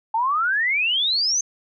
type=exponential sweep; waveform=sine; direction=up; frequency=867 to 6390 Hz; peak=-18 dBFS; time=0.14-1.41 s; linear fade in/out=5 ms; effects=none